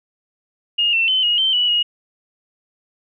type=tone with pitch steps; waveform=sine; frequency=2847 / 2691 / 3055 / 2881 / 3110 / 2948 / 2882 Hz; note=F7 / E7 / G7 / F#7 / G7 / F#7 / F#7; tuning=+33 / +35 / -45 / -47 / -14 / -7 / -46 cents; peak=-14 dBFS; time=0.78-1.83 s; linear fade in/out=10 ms; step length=150 ms; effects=none